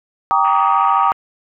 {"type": "chord", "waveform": "sine", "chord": "Eb major seventh", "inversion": "first", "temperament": "equal with one note detuned", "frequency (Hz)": [784, 932.3, 1150.5, 1244.5], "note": ["G5", "Bb5", "D6", "Eb6"], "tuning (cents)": [0, 0, -36, 0], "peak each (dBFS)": -17, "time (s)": [0.31, 1.12], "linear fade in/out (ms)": 0}
{"type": "band-pass noise", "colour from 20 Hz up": "white", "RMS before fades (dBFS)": -36, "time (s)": [0.44, 1.13], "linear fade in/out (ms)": 5, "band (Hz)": [1100, 2900], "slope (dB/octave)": 96}
{"effects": []}